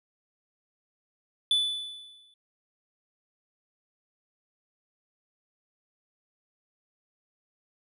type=tone with exponential decay; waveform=triangle; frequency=3481 Hz; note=A7; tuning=19 cents flat; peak=-18 dBFS; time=1.51-2.34 s; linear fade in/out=2 ms; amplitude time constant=180 ms; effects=resampled to 32000 Hz